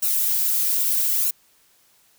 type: noise with flanger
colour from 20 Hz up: violet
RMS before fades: -21 dBFS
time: 0.02-1.31 s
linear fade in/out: 10 ms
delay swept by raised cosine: 0.72 to 5.12 ms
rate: 0.78 Hz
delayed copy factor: +0.8
effects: white hiss -59 dBFS RMS until 2.18 s